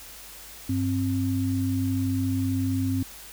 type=tone pair together; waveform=sine; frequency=99 / 264.3 Hz; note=G2 / C4; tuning=+18 / +18 cents; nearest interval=octave + perfect fourth; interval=1700 cents; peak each=-26 / -25 dBFS; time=0.69-3.03 s; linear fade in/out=5 ms; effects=added 50 Hz sine -53 dBFS peak until 3.32 s + white hiss -44 dBFS RMS until 3.32 s